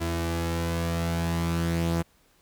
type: tone pair together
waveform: sawtooth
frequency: 84 / 167.76 Hz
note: E2 / E3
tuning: +33 / +31 cents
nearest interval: octave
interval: 1198 cents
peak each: -24 dBFS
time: 0-2.03 s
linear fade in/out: 20 ms
effects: pink hiss -63 dBFS RMS until 2.41 s